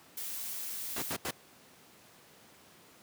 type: noise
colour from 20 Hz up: blue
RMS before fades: -39 dBFS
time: 0.17-1.13 s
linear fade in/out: 5 ms
type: noise bursts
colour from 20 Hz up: pink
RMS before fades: -34 dBFS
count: 3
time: 0.96-1.31 s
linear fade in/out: 5 ms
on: 62 ms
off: 82 ms
effects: pink hiss -58 dBFS RMS until 3.02 s + high-pass 150 Hz 12 dB/octave